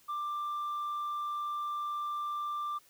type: tone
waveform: sine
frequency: 1183 Hz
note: D6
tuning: 12 cents sharp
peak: -30 dBFS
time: 0.08-2.79 s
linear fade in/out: 20 ms
effects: tanh soft clip ceiling -32 dBFS + white hiss -63 dBFS RMS until 2.89 s